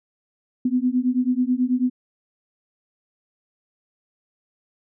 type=beating tone pair; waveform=sine; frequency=246.8 / 256 Hz; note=B3 / C4; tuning=-1 / -38 cents; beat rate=9.2 Hz; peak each=-21 dBFS; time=0.65-1.9 s; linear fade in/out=5 ms; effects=none